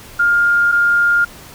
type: tone pair in turn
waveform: sine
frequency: 1409 / 1409 Hz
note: F6 / F6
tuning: +15 / +15 cents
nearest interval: unison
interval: 0 cents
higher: neither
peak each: -10 dBFS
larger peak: neither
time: 0.19-0.72 / 0.72-1.25 s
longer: neither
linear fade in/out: 10 ms
effects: pink hiss -38 dBFS RMS until 1.54 s